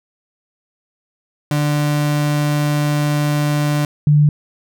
35% pulse / sine tone pair in turn, 147.7 / 148.32 Hz, D3 / D3, +10 / +17 cents, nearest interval unison, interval 7 cents, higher second, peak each -13 / -8 dBFS, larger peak second, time 1.51-3.85 / 4.07-4.29 s, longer first, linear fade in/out 2 ms, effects none

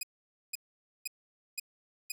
10% pulse tone bursts, 2489 Hz, D#7, in tune, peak -24 dBFS, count 5, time 0.01-2.12 s, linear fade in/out 5 ms, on 22 ms, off 500 ms, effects none

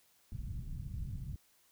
white low-pass noise, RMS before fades -41 dBFS, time 0.32-1.36 s, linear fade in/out 2 ms, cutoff 130 Hz, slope 24 dB/octave, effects white hiss -69 dBFS RMS until 1.71 s

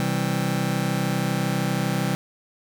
sawtooth chord, C major, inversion none, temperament just, 130.81 / 163.52 / 196.22 Hz, C3 / E3 / G3, 0 / -14 / +2 cents, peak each -22 dBFS, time 0-2.15 s, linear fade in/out 0 ms, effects none

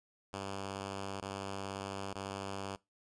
5% pulse tone with dropouts, 98 Hz, G2, in tune, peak -28 dBFS, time 0.33-2.76 s, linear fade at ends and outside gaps 5 ms, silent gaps 1.205-1.222 / 2.134-2.154 s, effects noise-tail reverb RT60 0.2 s tail -21 dB re dry + resampled to 22050 Hz

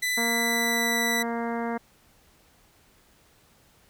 sawtooth tone with pitch glide, 1996 to 1975.4 Hz, B6 to B6, +18 to 0 cents, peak -21 dBFS, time 0.02-1.23 s, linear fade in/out 10 ms, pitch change -18 cents, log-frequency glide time 0.19-0.99 s
harmonic tone, 233.1 Hz, A#3, in tune, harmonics 1 / 2 / 3 / 4 / 5 / 6 / 7 / 8 / 9, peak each -30 / -33 / -34 / -36 / -41 / -43 / -41 / -45 / -45 dBFS, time 0.17-1.78 s, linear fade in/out 10 ms
effects pink hiss -60 dBFS RMS until 3.89 s

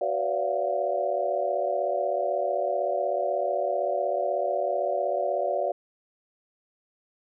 sine tone cluster, 375.6 / 498.1 / 575 / 681 / 717 Hz, F#4 / B4 / D5 / F5 / F5, +26 / +15 / -37 / -44 / +45 cents, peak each -34 / -32 / -27 / -30 / -32 dBFS, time 0.01-5.72 s, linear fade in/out 5 ms, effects none

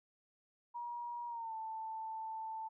sine tone with pitch glide, 954 to 885 Hz, A#5 to A5, +40 to +10 cents, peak -40 dBFS, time 0.74-2.69 s, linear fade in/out 20 ms, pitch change -130 cents, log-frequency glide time 1.28-1.54 s, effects none

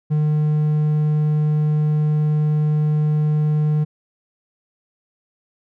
triangle tone, 151.6 Hz, D#3, 45 cents flat, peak -13 dBFS, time 0.1-3.85 s, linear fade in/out 20 ms, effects none

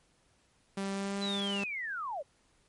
sawtooth tone with pitch glide, 196 to 199.54 Hz, G3 to G3, 0 to +31 cents, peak -29 dBFS, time 0.77-1.64 s, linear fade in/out 5 ms, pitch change +31 cents, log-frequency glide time 0.91-1.22 s
sine linear sweep, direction down, 4072 to 511 Hz, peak -34 dBFS, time 1.21-2.23 s, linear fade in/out 20 ms
effects pink hiss -69 dBFS RMS until 2.68 s + MP3 48 kbps

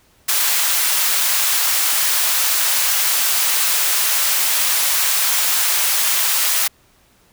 white high-pass noise, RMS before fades -17 dBFS, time 0.28-6.68 s, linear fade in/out 10 ms, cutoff 840 Hz, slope 12 dB/octave, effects pink hiss -55 dBFS RMS until 7.32 s

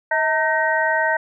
sine tone cluster, 638 / 911 / 1541 / 1881 Hz, D#5 / A#5 / G6 / A#6, +43 / -40 / -30 / +15 cents, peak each -22 dBFS, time 0.11-1.17 s, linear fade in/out 5 ms, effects none

